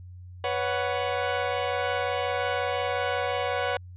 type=chord; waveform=sawtooth; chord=B suspended second; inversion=none; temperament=equal with one note detuned; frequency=493.9 / 559.5 / 740 Hz; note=B4 / C#5 / F#5; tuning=0 / +16 / 0 cents; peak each=-26 dBFS; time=0.44-3.77 s; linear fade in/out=2 ms; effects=added 90 Hz sine -41 dBFS peak until 3.96 s + resampled to 8000 Hz